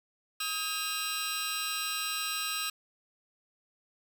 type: tone cluster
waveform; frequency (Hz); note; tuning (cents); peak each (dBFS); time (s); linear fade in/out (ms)
20% pulse; 1260 / 1614 / 2792 / 4014; D#6 / G#6 / F7 / B7; +21 / -50 / -1 / +27; -31 / -36 / -32 / -31; 0.4-2.7; 5
effects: none